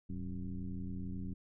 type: tone with frequency modulation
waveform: sine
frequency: 102.8 Hz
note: G#2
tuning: 17 cents flat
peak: -37 dBFS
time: 0.09-1.34 s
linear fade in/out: 10 ms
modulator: 87.2 Hz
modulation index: 1.7
effects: none